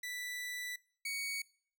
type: tone pair in turn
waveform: sawtooth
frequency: 1975.5 / 2238 Hz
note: B6 / C#7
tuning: 0 / +16 cents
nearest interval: major second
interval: 216 cents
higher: second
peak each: -36 / -33 dBFS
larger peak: second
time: 0.03-0.76 / 1.05-1.42 s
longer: first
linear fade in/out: 5 ms
effects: noise-tail reverb RT60 0.5 s tail -23 dB re dry